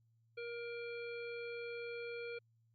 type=harmonic tone; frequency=471.9 Hz; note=A#4; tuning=21 cents sharp; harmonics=1 / 3 / 5 / 7 / 9; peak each=-43 / -52 / -49 / -61 / -60 dBFS; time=0.37-2.39 s; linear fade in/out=10 ms; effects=added 114 Hz sine -70 dBFS peak until 2.74 s + Opus 48 kbps